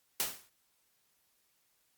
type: noise with exponential decay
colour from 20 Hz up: white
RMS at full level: -29 dBFS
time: 0.2-0.49 s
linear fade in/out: 0 ms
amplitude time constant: 62 ms
effects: white hiss -74 dBFS RMS until 1.97 s + Opus 48 kbps